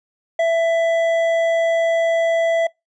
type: tone with hard clipping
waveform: triangle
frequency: 664 Hz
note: E5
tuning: 12 cents sharp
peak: -16 dBFS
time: 0.39-2.67 s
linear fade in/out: 5 ms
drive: 11 dB
effects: noise-tail reverb RT60 0.2 s tail -25 dB re dry + resampled to 22050 Hz